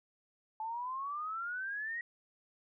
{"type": "exponential sweep", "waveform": "sine", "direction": "up", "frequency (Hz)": [865, 1915], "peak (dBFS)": -36, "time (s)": [0.6, 2.01], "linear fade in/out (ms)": 2, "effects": []}